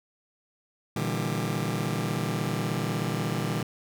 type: chord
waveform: sawtooth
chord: E half-diminished seventh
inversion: second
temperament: just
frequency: 118.67 / 148.33 / 164.81 / 197.78 Hz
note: Bb2 / D3 / E3 / G3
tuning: +31 / +18 / 0 / +16 cents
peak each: -28 / -28 / -29 / -29 dBFS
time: 0.96-3.63 s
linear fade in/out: 5 ms
effects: none